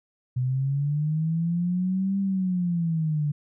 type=linear two-way sweep; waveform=sine; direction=up then down; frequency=124.3 to 197.5 to 145 Hz; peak=-22 dBFS; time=0.36-3.32 s; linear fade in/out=10 ms; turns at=2.19 s; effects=none